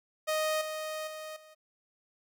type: tone with level steps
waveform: sawtooth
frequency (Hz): 622.3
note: D#5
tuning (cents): 0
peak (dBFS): -24 / -31 / -36 / -49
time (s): 0.27-1.55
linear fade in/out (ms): 20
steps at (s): 0.61 / 1.07 / 1.36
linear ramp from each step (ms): 5
effects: none